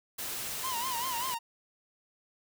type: noise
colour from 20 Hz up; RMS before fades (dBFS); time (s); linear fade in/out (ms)
white; -37; 0.18-1.35; 10
type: tone with vibrato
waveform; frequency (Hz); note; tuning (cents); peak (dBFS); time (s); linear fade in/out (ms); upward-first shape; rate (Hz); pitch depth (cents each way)
45% pulse; 987.8; B5; 0; -33; 0.63-1.39; 20; sine; 5.1; 120
effects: none